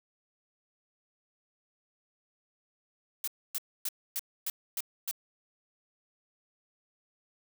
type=noise bursts; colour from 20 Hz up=blue; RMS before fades=-33 dBFS; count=7; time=3.24-5.112 s; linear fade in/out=2 ms; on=36 ms; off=270 ms; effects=none